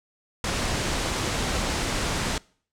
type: low-pass noise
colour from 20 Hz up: pink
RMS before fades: -27 dBFS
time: 0.44-2.38 s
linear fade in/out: 2 ms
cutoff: 8600 Hz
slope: 24 dB/octave
effects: noise-tail reverb RT60 0.5 s tail -24 dB re dry